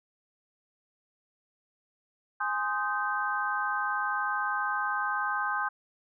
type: chord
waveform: sine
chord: Ab major seventh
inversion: none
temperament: equal with one note detuned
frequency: 830.6 / 1046.5 / 1244.5 / 1551.8 Hz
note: Ab5 / C6 / Eb6 / G6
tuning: 0 / 0 / 0 / -18 cents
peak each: -34 / -34 / -33 / -31 dBFS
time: 2.4-5.69 s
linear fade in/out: 10 ms
effects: none